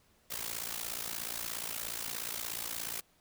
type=noise with amplitude modulation; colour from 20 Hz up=white; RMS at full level=-35 dBFS; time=0.3-3.01 s; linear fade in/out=10 ms; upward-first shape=sine; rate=56.9 Hz; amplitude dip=85%; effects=pink hiss -68 dBFS RMS until 3.2 s